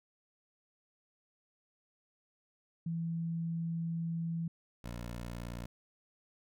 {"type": "tone pair in turn", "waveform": ["sine", "15% pulse"], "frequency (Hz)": [166.2, 58.96], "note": ["E3", "A#1"], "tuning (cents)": [15, 20], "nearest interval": "octave + tritone", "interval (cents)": 1795, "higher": "first", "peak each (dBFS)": [-33, -34], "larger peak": "first", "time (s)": [[2.86, 4.48], [4.84, 5.66]], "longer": "first", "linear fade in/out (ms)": 5, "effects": []}